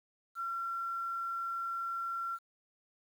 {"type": "tone with quantisation", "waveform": "sine", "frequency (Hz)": 1363, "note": "F6", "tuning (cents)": -43, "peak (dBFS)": -34, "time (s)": [0.35, 2.39], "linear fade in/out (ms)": 50, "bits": 10, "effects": []}